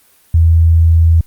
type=tone; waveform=sine; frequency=82.41 Hz; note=E2; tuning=in tune; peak=-5 dBFS; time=0.34-1.21 s; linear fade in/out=5 ms; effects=white hiss -50 dBFS RMS until 1.26 s + Opus 24 kbps